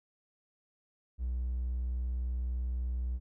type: tone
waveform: triangle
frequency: 61.74 Hz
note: B1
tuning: in tune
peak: -28 dBFS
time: 1.18-3.2 s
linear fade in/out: 50 ms
effects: tanh soft clip ceiling -26 dBFS